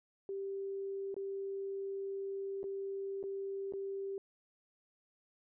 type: tone with dropouts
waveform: sine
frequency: 392 Hz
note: G4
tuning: in tune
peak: -37 dBFS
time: 0.29-4.18 s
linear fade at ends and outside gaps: 1 ms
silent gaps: 1.143-1.165 / 2.631-2.64 / 3.229-3.238 / 3.724-3.736 s
effects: none